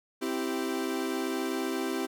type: chord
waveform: 40% pulse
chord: C major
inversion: none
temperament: equal with one note detuned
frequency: 261.6 / 329.6 / 390 Hz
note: C4 / E4 / G4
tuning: 0 / 0 / -9 cents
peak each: -33 dBFS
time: 0.21-2.07 s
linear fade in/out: 20 ms
effects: none